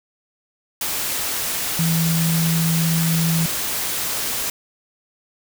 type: tone in noise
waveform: sine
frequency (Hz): 164.5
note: E3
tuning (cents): -3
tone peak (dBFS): -17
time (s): 1.79-3.46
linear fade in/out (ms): 2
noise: white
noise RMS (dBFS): -24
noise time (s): 0.81-4.5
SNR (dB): +4
effects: none